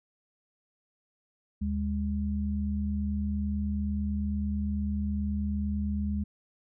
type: tone pair together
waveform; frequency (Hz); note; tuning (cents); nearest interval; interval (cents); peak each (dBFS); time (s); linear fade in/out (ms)
sine; 75.7 / 204.8; D#2 / G#3; -47 / -24; octave + perfect fourth; 1723; -30 / -30; 1.61-6.24; 10
effects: none